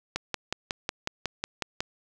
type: click train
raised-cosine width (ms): 0.2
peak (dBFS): -11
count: 10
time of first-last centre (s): 0.16-1.805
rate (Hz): 5.47
effects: none